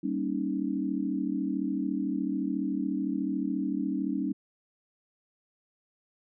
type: chord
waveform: sine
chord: Eb dominant seventh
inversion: first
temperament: equal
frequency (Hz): 196 / 233.1 / 277.2 / 311.1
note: G3 / Bb3 / Db4 / Eb4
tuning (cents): 0 / 0 / 0 / 0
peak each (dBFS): -33 / -36 / -31 / -33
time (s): 0.03-4.33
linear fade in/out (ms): 10
effects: none